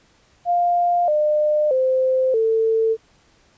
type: tone with pitch steps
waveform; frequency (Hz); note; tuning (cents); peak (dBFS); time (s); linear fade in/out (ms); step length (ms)
sine; 701 / 603.2 / 519.1 / 446.7; F5 / D5 / C5 / A4; +6 / +46 / -14 / +26; -15; 0.45-2.97; 50; 630
effects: pink hiss -57 dBFS RMS until 3.57 s + resampled to 16000 Hz